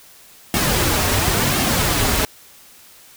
pink noise with flanger, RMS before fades -18 dBFS, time 0.54-2.25 s, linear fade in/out 0 ms, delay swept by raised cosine 2 to 6 ms, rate 0.95 Hz, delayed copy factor -0.55, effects white hiss -46 dBFS RMS until 3.16 s

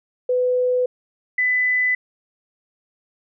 sine tone pair in turn, 500 / 2000 Hz, B4 / B6, +21 / +21 cents, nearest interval 2 octaves, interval 2400 cents, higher second, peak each -16 dBFS, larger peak neither, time 0.29-0.86 / 1.38-1.95 s, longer neither, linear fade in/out 5 ms, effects none

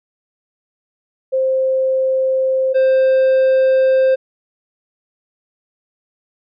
sine / triangle tone pair in turn, 525 / 525 Hz, C5 / C5, +6 / +6 cents, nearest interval unison, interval 0 cents, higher neither, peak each -13 / -8 dBFS, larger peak second, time 1.32-2.74 / 2.74-4.16 s, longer neither, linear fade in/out 20 ms, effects resampled to 11025 Hz

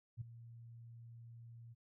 sine tone with ADSR envelope, 116.54 Hz, A#2, in tune, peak -38 dBFS, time 0.17-1.75 s, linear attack 41 ms, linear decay 9 ms, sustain -14 dB, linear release 29 ms, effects none

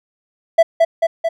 triangle tone with echo, 662 Hz, E5, 7 cents sharp, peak -3 dBFS, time 0.58-0.63 s, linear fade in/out 10 ms, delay 220 ms, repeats 3, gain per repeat -3 dB, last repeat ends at 1.29 s, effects none

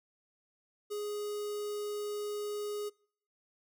square tone with notch filter, 415.3 Hz, G#4, in tune, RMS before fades -37 dBFS, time 0.9-2.9 s, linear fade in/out 20 ms, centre 1900 Hz, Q 0.78, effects noise-tail reverb RT60 0.6 s tail -26 dB re dry

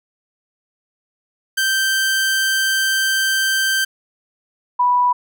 sawtooth / sine tone pair in turn, 1562 / 984 Hz, G6 / B5, -7 / -7 cents, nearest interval minor sixth, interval 800 cents, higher first, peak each -12 dBFS, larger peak neither, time 1.57-3.85 / 4.79-5.13 s, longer first, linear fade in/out 10 ms, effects none

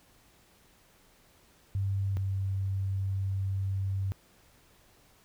sine tone pair in turn, 98 / 96.82 Hz, G2 / G2, 0 / -21 cents, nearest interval unison, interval 21 cents, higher first, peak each -27 / -28 dBFS, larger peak first, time 1.75-2.17 / 2.17-4.12 s, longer second, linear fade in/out 0 ms, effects pink hiss -62 dBFS RMS until 5.24 s

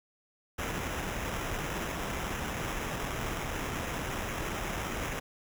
pink noise with sample-and-hold, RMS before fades -35 dBFS, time 0.58-5.2 s, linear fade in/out 10 ms, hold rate 4410 Hz, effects none

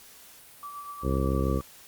sine tone with tremolo, 1158 Hz, D6, 25 cents flat, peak -35 dBFS, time 0.63-1.61 s, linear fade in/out 0 ms, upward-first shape triangle, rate 8.3 Hz, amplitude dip 50%
harmonic tone, 66.8 Hz, C2, 36 cents sharp, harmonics 1 / 2 / 3 / 4 / 5 / 6 / 7 / 8, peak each -27 / -30 / -32 / -33 / -34 / -35 / -35 / -36 dBFS, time 1.02-1.62 s, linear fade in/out 50 ms
effects white hiss -51 dBFS RMS until 1.87 s + Opus 48 kbps

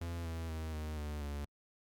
45% pulse tone with pitch steps, 85 / 82.25 / 79.58 / 77.01 / 74.51 / 72.1 Hz, F2 / E2 / D#2 / D#2 / D2 / D2, -46 / -3 / +40 / -17 / +26 / -31 cents, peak -38 dBFS, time 0.01-1.45 s, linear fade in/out 5 ms, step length 240 ms, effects Opus 48 kbps

